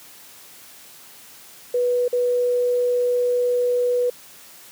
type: tone with dropouts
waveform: sine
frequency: 490.7 Hz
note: B4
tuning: 11 cents flat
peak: -17 dBFS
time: 1.74-4.1 s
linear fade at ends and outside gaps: 5 ms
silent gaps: 2.081-2.128 s
effects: white hiss -45 dBFS RMS until 4.71 s + high-pass 100 Hz 12 dB/octave